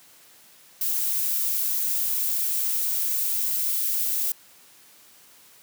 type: noise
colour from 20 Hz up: violet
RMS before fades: -25 dBFS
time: 0.81-4.32 s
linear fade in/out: 2 ms
effects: white hiss -53 dBFS RMS until 5.62 s + high-pass 100 Hz 12 dB/octave